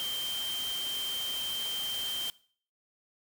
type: tone in noise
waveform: sine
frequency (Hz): 3141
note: G7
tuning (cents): +3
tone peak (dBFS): -32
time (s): 0-2.3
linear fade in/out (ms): 0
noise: white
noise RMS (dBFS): -40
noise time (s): 0-2.3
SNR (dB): +5
effects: noise-tail reverb RT60 0.5 s tail -21 dB re dry